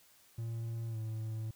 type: tone with pitch glide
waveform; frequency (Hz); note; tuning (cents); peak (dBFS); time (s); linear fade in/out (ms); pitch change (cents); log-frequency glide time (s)
triangle; 114.7 to 110.47; A#2 to A2; -28 to +7; -34; 0.38-1.51; 5; -65; 0.89-0.97
effects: white hiss -64 dBFS RMS until 1.55 s